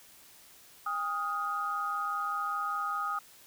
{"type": "tone cluster", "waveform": "sine", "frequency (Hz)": [806, 1247, 1412], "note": ["G5", "D#6", "F6"], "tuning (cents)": [48, 3, 19], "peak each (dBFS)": [-39, -31, -40], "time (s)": [0.86, 3.19], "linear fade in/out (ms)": 5, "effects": ["white hiss -56 dBFS RMS until 3.46 s"]}